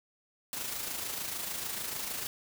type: noise with amplitude modulation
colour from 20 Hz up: white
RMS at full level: -35 dBFS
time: 0.53-2.27 s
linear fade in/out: 0 ms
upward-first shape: sine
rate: 26.7 Hz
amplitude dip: 45%
effects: none